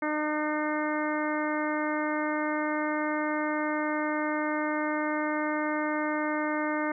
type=harmonic tone; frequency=303.4 Hz; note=D#4; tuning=44 cents flat; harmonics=1 / 2 / 3 / 4 / 5 / 6 / 7; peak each=-30 / -33 / -35 / -36 / -37 / -38 / -38 dBFS; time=0.02-6.92 s; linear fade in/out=5 ms; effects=none